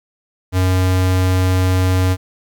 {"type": "tone", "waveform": "square", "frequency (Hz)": 92.5, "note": "F#2", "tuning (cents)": 0, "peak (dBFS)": -13, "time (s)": [0.52, 2.17], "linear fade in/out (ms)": 50, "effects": ["9-bit"]}